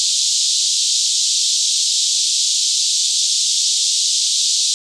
pink band-pass noise, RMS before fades -17 dBFS, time 0-4.74 s, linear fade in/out 0 ms, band 3500 to 8000 Hz, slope 48 dB/octave, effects none

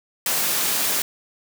white high-pass noise, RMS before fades -22 dBFS, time 0.26-1.02 s, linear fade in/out 2 ms, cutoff 150 Hz, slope 12 dB/octave, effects none

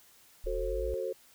sine linear sweep, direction up, 34.65 to 59 Hz, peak -34 dBFS, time 0.44-0.94 s, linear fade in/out 0 ms
sine chord, F# diminished, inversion none, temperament just, 370 / 444 / 532.8 Hz, F#4 / A4 / C5, 0 / +16 / +31 cents, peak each -37 / -36 / -35 dBFS, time 0.46-1.13 s, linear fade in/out 10 ms
effects white hiss -60 dBFS RMS until 1.34 s

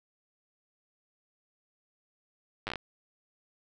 slowing click train, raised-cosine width 0.3 ms, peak -18 dBFS, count 7, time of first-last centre 2.67-2.757 s, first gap 9 ms, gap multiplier 1.19, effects none

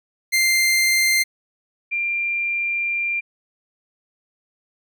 sawtooth / sine tone pair in turn, 2093 / 2382 Hz, C7 / D7, 0 / +24 cents, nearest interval major second, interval 224 cents, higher second, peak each -12 / -20 dBFS, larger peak first, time 0.32-1.24 / 1.91-3.21 s, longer second, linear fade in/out 20 ms, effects none

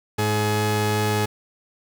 sawtooth tone pair together, 105.72 / 422.9 Hz, G#2 / G#4, +31 / +31 cents, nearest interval 2 octaves, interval 2400 cents, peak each -18 dBFS, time 0.18-1.26 s, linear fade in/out 10 ms, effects 8-bit

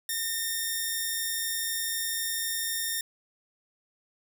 5% pulse tone, 1824 Hz, A#6, 38 cents flat, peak -18 dBFS, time 0.09-3.01 s, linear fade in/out 2 ms, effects none

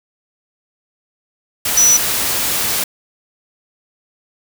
sine tone in noise, 5920 Hz, F#8, in tune, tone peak -8 dBFS, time 1.77-1.97 s, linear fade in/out 5 ms, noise white, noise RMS -18 dBFS, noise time 1.65-2.84 s, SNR +7 dB, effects none

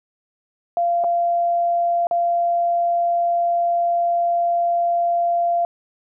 sine tone with dropouts, 690 Hz, F5, 21 cents flat, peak -16 dBFS, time 0.77-5.65 s, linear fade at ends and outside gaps 1 ms, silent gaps 1.039-1.043 / 2.07-2.111 s, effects none

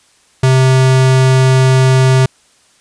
square tone, 130.81 Hz, C3, in tune, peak -7 dBFS, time 0.43-2.26 s, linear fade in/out 5 ms, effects white hiss -51 dBFS RMS until 2.8 s + resampled to 22050 Hz

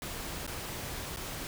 pink noise with dropouts, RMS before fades -39 dBFS, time 0.02-1.47 s, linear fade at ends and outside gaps 1 ms, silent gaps 0.466-0.476 / 1.162-1.17 s, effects none

